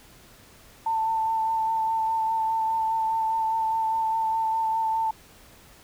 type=tone with vibrato; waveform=sine; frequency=891 Hz; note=A5; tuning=22 cents sharp; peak=-22 dBFS; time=0.86-5.11 s; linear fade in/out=5 ms; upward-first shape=sine; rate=4.9 Hz; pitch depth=17 cents each way; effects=pink hiss -52 dBFS RMS until 5.83 s